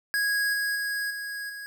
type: tone with level steps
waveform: square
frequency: 1653 Hz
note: G#6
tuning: 9 cents flat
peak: -24 / -26 / -28 / -33 / -37 dBFS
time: 0.14-1.66 s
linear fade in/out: 0 ms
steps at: 0.53 / 0.75 / 1.1 / 1.49 s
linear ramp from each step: 10 ms
effects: none